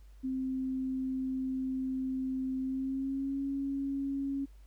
sine tone with pitch glide, 261.6 to 275.7 Hz, C4 to C#4, 0 to -9 cents, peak -31 dBFS, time 0.23-4.46 s, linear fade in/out 20 ms, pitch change +91 cents, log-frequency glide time 2.6-3.41 s, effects added 50 Hz sine -51 dBFS peak until 4.66 s + pink hiss -70 dBFS RMS until 4.66 s

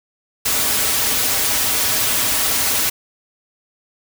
white noise with comb filter, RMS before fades -18 dBFS, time 0.45-2.9 s, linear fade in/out 10 ms, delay 5.7 ms, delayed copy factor -0.7, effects none

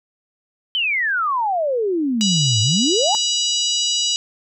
sine exponential two-way sweep, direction down then up, 3125 to 103.83 to 896 Hz, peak -17 dBFS, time 0.75-3.15 s, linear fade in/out 0 ms, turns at 2.61 s
harmonic tone, 974 Hz, B5, 24 cents flat, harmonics 3 / 4 / 5 / 6 / 7 / 8, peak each -21 / -23 / -25 / -27 / -28 / -29 dBFS, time 2.21-4.16 s, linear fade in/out 0 ms
effects none

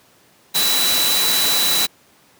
sine tone in noise, 3951 Hz, B7, in tune, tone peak -18 dBFS, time 0.54-1.87 s, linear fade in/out 20 ms, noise white, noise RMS -19 dBFS, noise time 0.54-1.87 s, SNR -2 dB, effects pink hiss -53 dBFS RMS until 2.39 s + high-pass 150 Hz 12 dB/octave

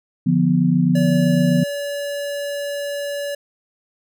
sine chord, B diminished, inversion first, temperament equal, 146.83 / 174.61 / 246.9 Hz, D3 / F3 / B3, 0 / 0 / 0 cents, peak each -20 / -16 / -18 dBFS, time 0.26-1.64 s, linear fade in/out 10 ms
square tone, 572 Hz, D5, 46 cents flat, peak -24 dBFS, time 0.95-3.35 s, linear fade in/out 5 ms
effects none

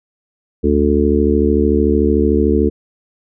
harmonic tone, 73.42 Hz, D2, in tune, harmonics 1 / 3 / 4 / 5 / 6, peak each -17 / -17 / -17 / -17 / -17 dBFS, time 0.63-2.7 s, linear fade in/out 20 ms, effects none

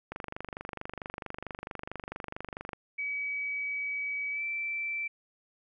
click train, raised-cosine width 0.5 ms, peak -22 dBFS, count 65, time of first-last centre 0.12-2.732 s, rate 24.5 Hz
sine tone with pitch glide, 2277 to 2333 Hz, C#7 to D7, +46 to -12 cents, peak -31 dBFS, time 2.98-5.08 s, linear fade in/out 10 ms, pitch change +42 cents, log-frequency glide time 4.31-4.43 s
effects none

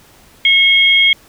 sine tone pair together, 2182 / 3248 Hz, C#7 / G#7, -28 / -39 cents, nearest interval perfect fifth, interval 689 cents, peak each -10 dBFS, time 0.45-1.13 s, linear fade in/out 2 ms, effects pink hiss -46 dBFS RMS until 1.28 s

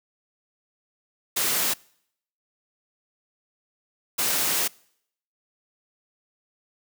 white noise bursts at uneven times, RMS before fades -24 dBFS, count 2, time 1.36-1.74 / 4.18-4.68 s, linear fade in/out 10 ms, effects noise-tail reverb RT60 0.7 s tail -25 dB re dry + high-pass 150 Hz 12 dB/octave

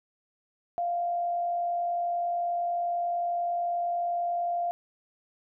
sine tone with frequency modulation, 696 Hz, F5, 6 cents flat, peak -26 dBFS, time 0.78-4.71 s, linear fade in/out 0 ms, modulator 51.2 Hz, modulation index 0.25, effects none

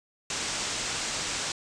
white low-pass noise, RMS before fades -32 dBFS, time 0.3-1.52 s, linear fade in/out 2 ms, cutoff 8200 Hz, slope 48 dB/octave, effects resampled to 22050 Hz

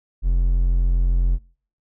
triangle tone, 43.74 Hz, F1, 3 cents sharp, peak -13 dBFS, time 0.22-1.39 s, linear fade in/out 50 ms, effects noise-tail reverb RT60 0.5 s tail -25 dB re dry

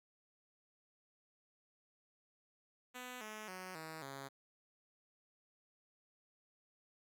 5% pulse tone with pitch steps, 250 / 215.1 / 185.14 / 159.32 / 137.1 Hz, B3 / A3 / F#3 / D#3 / C#3, +21 / -39 / +1 / +41 / -19 cents, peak -35 dBFS, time 2.94-4.29 s, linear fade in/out 20 ms, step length 270 ms, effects none

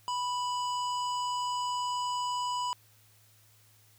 harmonic tone, 987.8 Hz, B5, in tune, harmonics 1 / 3 / 5 / 7 / 8, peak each -30 / -40 / -44 / -47 / -48 dBFS, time 0.08-2.73 s, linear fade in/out 0 ms, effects added 107 Hz sine -63 dBFS peak until 3.98 s + white hiss -63 dBFS RMS until 3.98 s

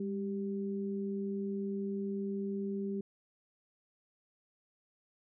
sine tone pair together, 200.9 / 392 Hz, G3 / G4, +43 / 0 cents, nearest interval octave, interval 1157 cents, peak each -35 / -38 dBFS, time 0-3.01 s, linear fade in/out 5 ms, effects none

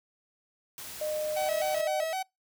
white noise, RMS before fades -42 dBFS, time 0.78-1.81 s, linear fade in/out 0 ms
sine tone, 611 Hz, D#5, 32 cents flat, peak -29 dBFS, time 1.01-2.04 s, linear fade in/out 5 ms
45% pulse tone with vibrato, 698.5 Hz, F5, in tune, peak -30 dBFS, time 1.36-2.23 s, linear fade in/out 10 ms, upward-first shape square, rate 3.9 Hz, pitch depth 140 cents each way
effects noise-tail reverb RT60 0.2 s tail -26 dB re dry

